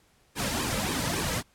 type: noise with flanger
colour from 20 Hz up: pink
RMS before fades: -29 dBFS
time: 0.35-1.43 s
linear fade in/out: 50 ms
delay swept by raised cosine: 1.4 to 2.8 ms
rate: 3.6 Hz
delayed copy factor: -0.85
effects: pink hiss -64 dBFS RMS until 1.54 s + low-pass 12000 Hz 12 dB/octave